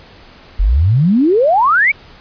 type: exponential sweep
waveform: sine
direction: up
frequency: 41.2 to 2359 Hz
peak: -8 dBFS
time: 0.59-1.92 s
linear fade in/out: 10 ms
effects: pink hiss -41 dBFS RMS until 2.2 s + resampled to 11025 Hz